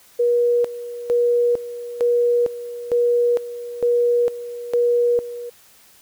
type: tone with tremolo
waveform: sine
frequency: 480 Hz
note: B4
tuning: 49 cents flat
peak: -14 dBFS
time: 0.19-5.5 s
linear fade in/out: 10 ms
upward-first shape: square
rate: 1.1 Hz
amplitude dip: 80%
effects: white hiss -51 dBFS RMS until 6.01 s